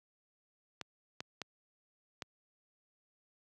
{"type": "clicks", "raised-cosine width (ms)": 0.2, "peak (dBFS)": -22, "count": 4, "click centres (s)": [0.813, 1.205, 1.417, 2.222], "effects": ["high-pass 100 Hz 12 dB/octave"]}